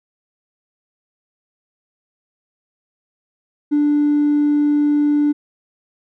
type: tone with hard clipping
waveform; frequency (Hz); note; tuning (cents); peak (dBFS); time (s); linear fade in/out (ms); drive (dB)
sine; 293.8; D4; +1; -13; 3.71-5.33; 20; 1
effects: none